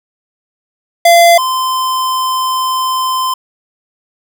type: tone pair in turn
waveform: square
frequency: 685 / 1033.2 Hz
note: F5 / C6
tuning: -34 / -22 cents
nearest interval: perfect fifth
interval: 712 cents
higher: second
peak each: -4 / -13 dBFS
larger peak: first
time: 1.05-1.38 / 1.38-3.34 s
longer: second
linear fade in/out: 5 ms
effects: none